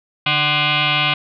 sine tone with frequency modulation, 146.83 Hz, D3, in tune, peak -14 dBFS, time 0.26-1.14 s, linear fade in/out 5 ms, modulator 449 Hz, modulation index 7.4, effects none

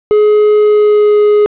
triangle tone with pitch glide, 421.6 to 417.7 Hz, G#4 to G#4, +26 to +10 cents, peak -3 dBFS, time 0.11-1.46 s, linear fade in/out 0 ms, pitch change -16 cents, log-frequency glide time 0.56-1.18 s, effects resampled to 8000 Hz + 7-bit

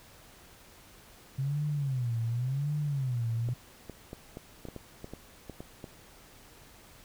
sine tone with vibrato, 130.81 Hz, C3, in tune, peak -28 dBFS, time 1.38-3.54 s, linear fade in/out 10 ms, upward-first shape sine, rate 0.9 Hz, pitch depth 230 cents each way
clicks, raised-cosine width 2 ms, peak -27 dBFS, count 12, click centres 3.488 / 3.897 / 4.131 / 4.371 / 4.653 / 4.686 / 4.763 / 5.044 / 5.136 / 5.497 / 5.605 / 5.842 s
effects pink hiss -55 dBFS RMS until 7.04 s

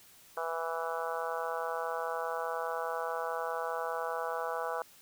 harmonic tone, 164.81 Hz, E3, in tune, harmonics 3 / 4 / 5 / 6 / 7 / 8 / 9, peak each -38 / -39 / -40 / -41 / -41 / -42 / -43 dBFS, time 0.37-4.82 s, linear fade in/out 2 ms, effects white hiss -58 dBFS RMS until 5.01 s

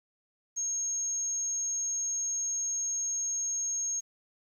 sine tone, 6510 Hz, G#8, 36 cents flat, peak -29 dBFS, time 0.56-4.01 s, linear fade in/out 20 ms, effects 10-bit

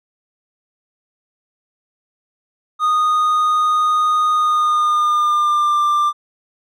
triangle tone with pitch glide, 1236 to 1186.3 Hz, D#6 to D6, -12 to +17 cents, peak -11 dBFS, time 2.79-6.13 s, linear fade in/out 50 ms, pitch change -71 cents, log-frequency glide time 4.31-5.83 s, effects none

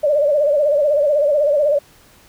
sine tone with vibrato, 585 Hz, D5, 7 cents flat, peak -12 dBFS, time 0.03-1.79 s, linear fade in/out 10 ms, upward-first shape sine, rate 16 Hz, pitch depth 86 cents each way, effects pink hiss -49 dBFS RMS until 2.28 s

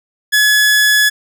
sawtooth tone, 1700 Hz, G#6, 40 cents sharp, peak -5 dBFS, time 0.32-1.1 s, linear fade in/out 20 ms, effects none

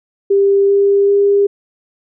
sine tone with pitch steps, 396.8 / 399.5 / 402.2 Hz, G4 / G4 / G4, +21 / +33 / +44 cents, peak -8 dBFS, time 0.3-1.47 s, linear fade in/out 10 ms, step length 390 ms, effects none

